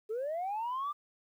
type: linear sweep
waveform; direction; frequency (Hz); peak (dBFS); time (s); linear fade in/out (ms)
sine; up; 415.1 to 1200; -31; 0.09-0.93; 20
effects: tanh soft clip ceiling -30 dBFS + 11-bit